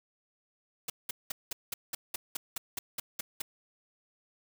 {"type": "noise bursts", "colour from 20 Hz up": "white", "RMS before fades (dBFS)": -35, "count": 13, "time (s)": [0.88, 3.42], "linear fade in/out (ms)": 5, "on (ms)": 20, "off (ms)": 190, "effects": []}